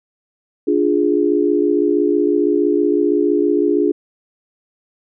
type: chord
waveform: sine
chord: D diminished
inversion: none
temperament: equal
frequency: 293.7 / 349.2 / 415.3 Hz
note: D4 / F4 / Ab4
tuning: 0 / 0 / 0 cents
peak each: -17 dBFS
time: 0.67-3.92 s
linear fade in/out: 10 ms
effects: none